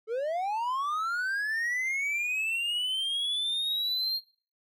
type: linear sweep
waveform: triangle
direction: up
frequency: 424.8 to 4248 Hz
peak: -26 dBFS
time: 0.07-4.21 s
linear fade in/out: 50 ms
effects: noise-tail reverb RT60 0.4 s tail -20 dB re dry